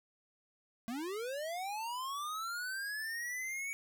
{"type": "linear sweep", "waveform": "square", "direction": "up", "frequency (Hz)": [220, 2259], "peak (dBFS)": -38, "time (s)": [0.88, 3.73], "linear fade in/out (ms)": 0, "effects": []}